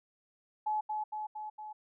sine tone with echo, 854 Hz, G#5, 48 cents sharp, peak -29 dBFS, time 0.66-0.81 s, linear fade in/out 10 ms, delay 230 ms, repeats 4, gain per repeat -3 dB, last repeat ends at 1.73 s, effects none

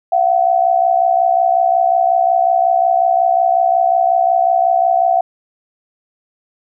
sine tone pair together, 684.5 / 750 Hz, F5 / F#5, -35 / +23 cents, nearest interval major second, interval 158 cents, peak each -13 dBFS, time 0.12-5.21 s, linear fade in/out 5 ms, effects none

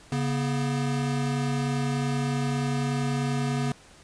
square tone pair together, 139.67 / 242.9 Hz, C#3 / B3, +13 / -29 cents, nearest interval minor seventh, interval 958 cents, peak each -27 / -30 dBFS, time 0.12-3.72 s, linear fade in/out 2 ms, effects pink hiss -52 dBFS RMS until 4.03 s + resampled to 22050 Hz

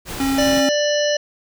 pink noise, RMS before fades -29 dBFS, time 0.05-0.63 s, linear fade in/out 50 ms
square tone, 271.4 Hz, C#4, 36 cents flat, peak -18 dBFS, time 0.2-0.69 s, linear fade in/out 2 ms
harmonic tone, 590 Hz, D5, 8 cents sharp, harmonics 1 / 3 / 5 / 7 / 9 / 10, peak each -17 / -26 / -26 / -30 / -30 / -29 dBFS, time 0.38-1.17 s, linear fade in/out 5 ms
effects none

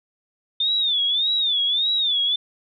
sine tone with vibrato, 3582 Hz, A7, 30 cents sharp, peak -18 dBFS, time 0.6-2.36 s, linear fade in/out 5 ms, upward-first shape sine, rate 1.7 Hz, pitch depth 140 cents each way, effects none

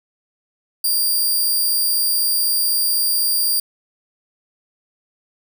5% pulse tone, 4768 Hz, D8, 25 cents sharp, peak -9 dBFS, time 0.84-3.6 s, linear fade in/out 5 ms, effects none

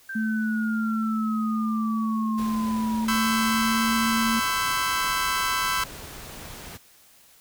sine exponential sweep, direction down, 1576 to 950 Hz, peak -31 dBFS, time 0.09-3.05 s, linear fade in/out 5 ms
sine tone with pitch glide, 220 to 227 Hz, A3 to A#3, 0 to -46 cents, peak -23 dBFS, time 0.15-4.4 s, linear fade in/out 10 ms, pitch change +54 cents, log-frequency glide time 2.59-3.92 s
pink noise, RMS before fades -40 dBFS, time 2.37-6.78 s, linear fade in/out 20 ms
sawtooth chord, C# half-diminished seventh, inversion third, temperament equal with one note detuned, 1012.6 / 1108.7 / 1318.5 / 1568 Hz, B5 / C#6 / E6 / G6, +43 / 0 / 0 / 0 cents, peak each -24 / -28 / -24 / -26 dBFS, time 3.08-5.84 s, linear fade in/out 5 ms
effects white hiss -55 dBFS RMS until 7.4 s

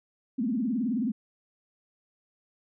sine tone with vibrato, 236.6 Hz, A#3, 26 cents sharp, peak -25 dBFS, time 0.38-1.12 s, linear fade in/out 10 ms, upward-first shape triangle, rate 19 Hz, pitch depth 280 cents each way, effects none

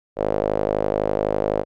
sawtooth tone with band-pass filter, 51.91 Hz, G#1, in tune, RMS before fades -22 dBFS, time 0.16-1.65 s, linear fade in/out 50 ms, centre 540 Hz, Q 3.5, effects none

